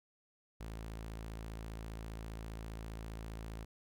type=tone; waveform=sawtooth; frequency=55 Hz; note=A1; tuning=in tune; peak=-39 dBFS; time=0.6-3.65 s; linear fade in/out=10 ms; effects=none